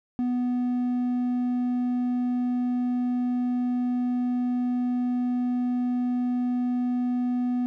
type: tone with hard clipping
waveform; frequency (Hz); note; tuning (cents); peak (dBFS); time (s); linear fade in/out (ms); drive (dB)
sine; 246.9; B3; 0; -24; 0.19-7.66; 0; 3
effects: none